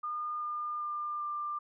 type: tone with pitch steps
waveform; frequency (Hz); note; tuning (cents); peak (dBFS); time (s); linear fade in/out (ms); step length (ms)
sine; 1215 / 1206.6 / 1198.3 / 1190; D#6 / D6 / D6 / D6; -42 / +46 / +34 / +22; -33; 0.03-1.59; 10; 390
effects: none